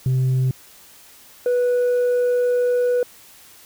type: tone pair in turn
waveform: sine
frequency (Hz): 129.7 / 491.2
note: C3 / B4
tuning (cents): -15 / -9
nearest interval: octave + major seventh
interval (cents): 2306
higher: second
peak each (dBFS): -13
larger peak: neither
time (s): 0.06-0.51 / 1.46-3.03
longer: second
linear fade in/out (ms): 2
effects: tanh soft clip ceiling -15 dBFS + white hiss -47 dBFS RMS until 3.65 s